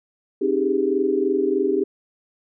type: chord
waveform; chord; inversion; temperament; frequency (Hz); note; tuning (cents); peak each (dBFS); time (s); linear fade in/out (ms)
sine; Ab major seventh; first; equal with one note detuned; 268.4 / 311.1 / 392 / 415.3; C4 / Eb4 / G4 / Ab4; +44 / 0 / 0 / 0; -26 / -25 / -20 / -25; 0.41-1.84; 10
effects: none